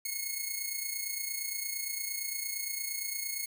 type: tone with amplitude modulation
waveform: 5% pulse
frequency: 2178 Hz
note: C#7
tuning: 31 cents flat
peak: -21 dBFS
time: 0.05-3.46 s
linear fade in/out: 5 ms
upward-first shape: sine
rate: 28.7 Hz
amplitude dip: 55%
effects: 10-bit